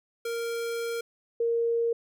square / sine tone pair in turn, 465.1 / 465.1 Hz, A#4 / A#4, -4 / -4 cents, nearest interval unison, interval 0 cents, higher neither, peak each -30 / -23 dBFS, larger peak second, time 0.25-1.01 / 1.4-1.93 s, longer first, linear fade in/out 5 ms, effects none

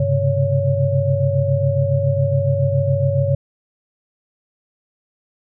sine tone cluster, 99.4 / 131.7 / 138.9 / 559 Hz, G2 / C3 / C#3 / C#5, +25 / +12 / +4 / +14 cents, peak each -20 dBFS, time 0-3.35 s, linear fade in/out 5 ms, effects none

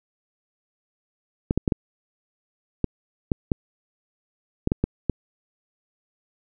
clicks, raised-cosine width 3 ms, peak -7 dBFS, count 11, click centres 1.509 / 1.576 / 1.678 / 1.722 / 2.843 / 3.318 / 3.518 / 4.674 / 4.719 / 4.84 / 5.097 s, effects none

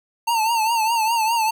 square tone with vibrato, 902 Hz, A5, 43 cents sharp, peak -18 dBFS, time 0.27-1.51 s, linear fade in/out 10 ms, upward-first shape triangle, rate 4.9 Hz, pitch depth 93 cents each way, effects none

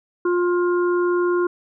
harmonic tone, 353 Hz, F4, 19 cents sharp, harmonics 1 / 3 / 4, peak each -17 / -27 / -29 dBFS, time 0.25-1.47 s, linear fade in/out 5 ms, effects none

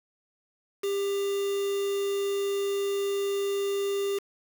triangle tone with quantisation, 398.2 Hz, G4, 27 cents sharp, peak -24 dBFS, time 0.83-4.19 s, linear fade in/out 10 ms, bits 6, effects none

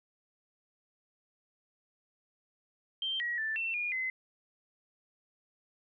sine tone with pitch steps, 3145 / 1909 / 1765 / 2692 / 2433 / 2046 Hz, G7 / A#6 / A6 / E7 / D#7 / C7, +5 / +41 / +5 / +36 / -39 / -39 cents, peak -31 dBFS, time 3.02-4.1 s, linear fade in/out 2 ms, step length 180 ms, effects none

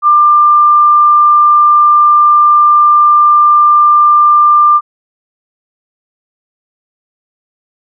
sine tone, 1192 Hz, D6, 25 cents sharp, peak -3 dBFS, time 0.02-4.81 s, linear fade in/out 50 ms, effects none

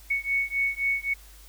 sine beating tone pair, 2217 / 2220.8 Hz, C#7 / C#7, 0 / +3 cents, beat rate 3.8 Hz, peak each -27 dBFS, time 0.1-1.14 s, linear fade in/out 10 ms, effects added 50 Hz sine -48 dBFS peak until 1.48 s + white hiss -53 dBFS RMS until 1.48 s

